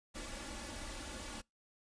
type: noise with comb filter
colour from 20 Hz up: pink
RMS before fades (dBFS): -45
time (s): 0.14-1.42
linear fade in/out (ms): 20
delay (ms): 3.5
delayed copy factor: +0.8
effects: noise-tail reverb RT60 0.2 s tail -26 dB re dry + resampled to 22050 Hz